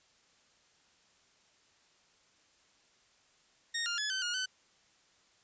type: tone with pitch steps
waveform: 15% pulse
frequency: 1855 / 1403 / 1705 / 1534 / 1433 / 1515 Hz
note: A#6 / F6 / G#6 / G6 / F6 / F#6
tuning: -9 / +8 / +45 / -38 / +44 / +40 cents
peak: -26 dBFS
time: 3.74-4.46 s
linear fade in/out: 10 ms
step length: 120 ms
effects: white hiss -67 dBFS RMS until 5.43 s + resampled to 16000 Hz